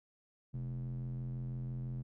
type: tone with band-pass filter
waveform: square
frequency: 43 Hz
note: F1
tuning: 26 cents flat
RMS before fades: -40 dBFS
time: 0.53-2.03 s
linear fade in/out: 20 ms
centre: 150 Hz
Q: 5.1
effects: none